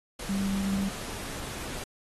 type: tone in noise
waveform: sine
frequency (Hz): 196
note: G3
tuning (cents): 0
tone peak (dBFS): -26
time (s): 0.29-0.89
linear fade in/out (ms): 5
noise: pink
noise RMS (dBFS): -38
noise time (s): 0.19-1.84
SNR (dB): +9
effects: AAC 32 kbps